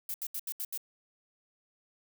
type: noise bursts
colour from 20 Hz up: violet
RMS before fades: -36 dBFS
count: 6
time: 0.09-0.776 s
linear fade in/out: 2 ms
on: 51 ms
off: 76 ms
effects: none

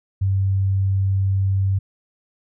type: tone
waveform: sine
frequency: 96.8 Hz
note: G2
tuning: 21 cents flat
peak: -16 dBFS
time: 0.21-1.79 s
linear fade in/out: 10 ms
effects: none

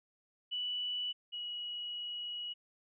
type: tone pair in turn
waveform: sine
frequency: 2960 / 2914 Hz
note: F#7 / F#7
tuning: 0 / -27 cents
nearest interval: unison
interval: 27 cents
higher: first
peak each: -34 / -38 dBFS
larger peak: first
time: 0.51-1.13 / 1.32-2.54 s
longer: second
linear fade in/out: 20 ms
effects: none

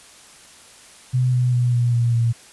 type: tone with pitch steps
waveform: sine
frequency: 126.5 / 124.47 / 122.47 / 120.51 / 118.58 / 116.67 Hz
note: B2 / B2 / B2 / B2 / A#2 / A#2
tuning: +42 / +14 / -14 / -42 / +30 / +2 cents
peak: -15 dBFS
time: 1.13-2.33 s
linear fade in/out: 20 ms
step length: 200 ms
effects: white hiss -46 dBFS RMS until 2.52 s + resampled to 24000 Hz

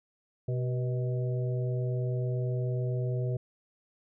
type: harmonic tone with a mistuned harmonic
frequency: 126.2 Hz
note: B2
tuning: 38 cents sharp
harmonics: 1 / 3 / 4 / 5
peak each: -28 / -38 / -40 / -42 dBFS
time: 0.48-3.37 s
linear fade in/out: 5 ms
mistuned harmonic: 4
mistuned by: -60 cents
effects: none

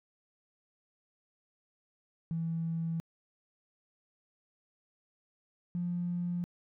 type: tone pair in turn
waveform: triangle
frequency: 164.81 / 175.2 Hz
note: E3 / F3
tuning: 0 / +6 cents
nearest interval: minor second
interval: 106 cents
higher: second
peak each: -27 dBFS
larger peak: neither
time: 2.31-3 / 5.75-6.44 s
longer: neither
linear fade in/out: 0 ms
effects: tanh soft clip ceiling -29 dBFS

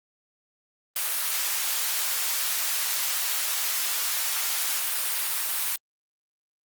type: high-pass noise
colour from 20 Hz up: white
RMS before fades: -27 dBFS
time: 0.96-5.76 s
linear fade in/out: 2 ms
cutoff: 900 Hz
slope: 12 dB/octave
effects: Opus 32 kbps

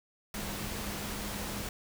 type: tone in noise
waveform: sine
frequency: 204.1 Hz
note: G#3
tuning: 30 cents flat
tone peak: -43 dBFS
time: 0.34-1.69 s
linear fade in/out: 2 ms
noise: pink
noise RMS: -38 dBFS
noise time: 0.34-1.69 s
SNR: -8 dB
effects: none

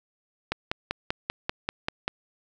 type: click train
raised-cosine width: 0.3 ms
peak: -10 dBFS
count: 9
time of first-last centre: 0.52-2.079 s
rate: 5.13 Hz
effects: none

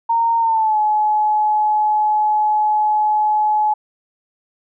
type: tone with pitch glide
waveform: sine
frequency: 922 to 850.4 Hz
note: A#5 to G#5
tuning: -19 to +41 cents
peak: -13 dBFS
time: 0.09-3.74 s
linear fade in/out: 10 ms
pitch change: -140 cents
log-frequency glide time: 0.39-0.78 s
effects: none

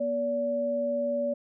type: tone pair together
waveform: sine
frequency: 241.1 / 574 Hz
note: B3 / D5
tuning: -41 / -40 cents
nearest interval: octave + minor third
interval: 1501 cents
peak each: -33 / -26 dBFS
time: 0-1.34 s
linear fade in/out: 10 ms
effects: none

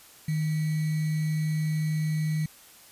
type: tone with sample-and-hold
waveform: sine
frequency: 155.56 Hz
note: D#3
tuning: in tune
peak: -24 dBFS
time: 0.28-2.46 s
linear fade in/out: 5 ms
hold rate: 2100 Hz
effects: white hiss -52 dBFS RMS until 2.91 s + resampled to 32000 Hz

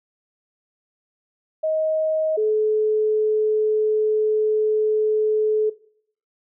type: tone pair in turn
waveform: sine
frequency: 629 / 430 Hz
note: D#5 / A4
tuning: +19 / -40 cents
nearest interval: perfect fifth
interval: 659 cents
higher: first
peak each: -19 / -17 dBFS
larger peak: second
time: 1.63-2.37 / 2.37-5.7 s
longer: second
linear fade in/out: 10 ms
effects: noise-tail reverb RT60 0.6 s tail -18 dB re dry

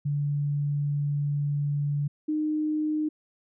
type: tone pair in turn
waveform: sine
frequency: 144.6 / 306.4 Hz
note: D3 / D#4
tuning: -27 / -27 cents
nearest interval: octave + minor second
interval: 1300 cents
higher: second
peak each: -24 dBFS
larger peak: neither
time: 0.05-2.08 / 2.28-3.09 s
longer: first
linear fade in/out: 10 ms
effects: none

